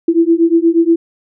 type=beating tone pair; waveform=sine; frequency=329.3 / 337.7 Hz; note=E4 / E4; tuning=-2 / +42 cents; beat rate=8.4 Hz; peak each=-11 dBFS; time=0.08-0.96 s; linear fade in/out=5 ms; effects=none